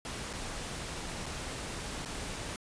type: noise with dropouts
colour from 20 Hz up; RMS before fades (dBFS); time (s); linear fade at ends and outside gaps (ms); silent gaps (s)
pink; -39; 0.05-2.56; 1; 0.33-0.335 / 1.259-1.263 / 2.05-2.057
effects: resampled to 22050 Hz